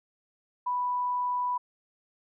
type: tone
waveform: sine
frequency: 987.8 Hz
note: B5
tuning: in tune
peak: -26 dBFS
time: 0.66-1.58 s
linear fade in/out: 10 ms
effects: none